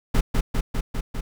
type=noise with echo; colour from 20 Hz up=brown; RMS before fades=-17 dBFS; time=0.14-0.21 s; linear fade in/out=10 ms; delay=200 ms; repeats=5; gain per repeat=-2 dB; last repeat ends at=1.21 s; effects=none